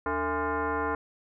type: tone with frequency modulation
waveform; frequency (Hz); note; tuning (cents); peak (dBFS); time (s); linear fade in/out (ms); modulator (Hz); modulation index
sine; 292.7; D4; -6; -26; 0.06-0.95; 2; 372; 3.3
effects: none